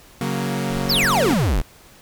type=chord; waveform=sawtooth; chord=F# major; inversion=second; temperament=equal; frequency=138.59 / 185 / 233.1 Hz; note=C#3 / F#3 / A#3; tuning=0 / 0 / 0 cents; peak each=-22 dBFS; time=0.21-1.34 s; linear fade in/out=2 ms
type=noise with tremolo; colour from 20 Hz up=brown; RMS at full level=-31 dBFS; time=0.69-1.46 s; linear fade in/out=50 ms; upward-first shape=sine; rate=15 Hz; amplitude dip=45%
type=exponential sweep; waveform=square; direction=down; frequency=5588 to 33 Hz; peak=-17 dBFS; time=0.89-1.62 s; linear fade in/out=10 ms
effects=pink hiss -48 dBFS RMS until 2.01 s